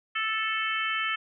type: harmonic tone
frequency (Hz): 439.4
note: A4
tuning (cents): -2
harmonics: 3 / 4 / 5 / 6 / 7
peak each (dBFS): -31 / -32 / -33 / -34 / -34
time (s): 0.15-1.16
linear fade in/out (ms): 10
effects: none